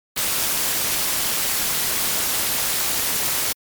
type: noise with amplitude modulation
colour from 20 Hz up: white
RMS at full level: -19 dBFS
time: 0.16-3.53 s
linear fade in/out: 10 ms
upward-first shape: sine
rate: 231 Hz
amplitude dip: 60%
effects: MP3 96 kbps